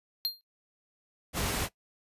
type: tone with exponential decay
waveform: square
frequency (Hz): 4200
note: C8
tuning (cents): +6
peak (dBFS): -24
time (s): 0.25-0.41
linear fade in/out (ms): 0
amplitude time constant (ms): 33
type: noise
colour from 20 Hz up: pink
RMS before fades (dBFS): -31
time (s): 1.33-1.69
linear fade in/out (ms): 50
effects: noise-tail reverb RT60 0.1 s tail -19 dB re dry + resampled to 32000 Hz